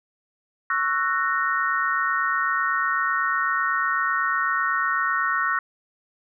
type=chord; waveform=sine; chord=F# dominant seventh; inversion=second; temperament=just; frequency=1110 / 1332 / 1480 / 1850 Hz; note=C#6 / E6 / F#6 / A#6; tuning=+2 / +18 / 0 / -14 cents; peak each=-26 dBFS; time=0.7-5.59 s; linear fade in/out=2 ms; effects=none